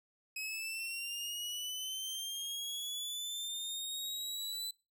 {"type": "linear sweep", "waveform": "sawtooth", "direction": "up", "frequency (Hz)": [2543, 4004], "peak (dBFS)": -35, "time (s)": [0.36, 4.71], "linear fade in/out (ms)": 5, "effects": ["noise-tail reverb RT60 0.3 s tail -23 dB re dry"]}